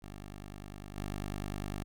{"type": "tone with level steps", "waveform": "10% pulse", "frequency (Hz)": 50, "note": "G1", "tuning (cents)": 35, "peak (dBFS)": [-36, -28], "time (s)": [0.02, 1.84], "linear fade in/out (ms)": 10, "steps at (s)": 0.96, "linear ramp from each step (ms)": 5, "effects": []}